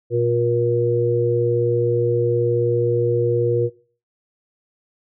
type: harmonic tone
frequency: 119 Hz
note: A#2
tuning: 36 cents sharp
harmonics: 1 / 3 / 4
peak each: -22 / -21 / -19 dBFS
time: 0.1-3.7 s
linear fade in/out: 50 ms
effects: noise-tail reverb RT60 0.4 s tail -19 dB re dry